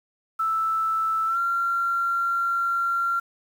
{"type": "tone with pitch glide", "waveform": "sine", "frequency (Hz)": [1318.5, 1375.3], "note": ["E6", "F6"], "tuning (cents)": [0, -27], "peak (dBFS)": -21, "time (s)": [0.39, 3.2], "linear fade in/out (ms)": 10, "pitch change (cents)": 73, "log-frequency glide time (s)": [1.26, 1.38], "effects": ["8-bit"]}